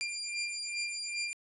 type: beating tone pair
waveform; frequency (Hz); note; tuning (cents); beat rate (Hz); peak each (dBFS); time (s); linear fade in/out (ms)
20% pulse; 2387 / 2389.5; D7 / D7; +28 / +29; 2.5; -33 / -32; 0.01-1.33; 0
effects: resampled to 24000 Hz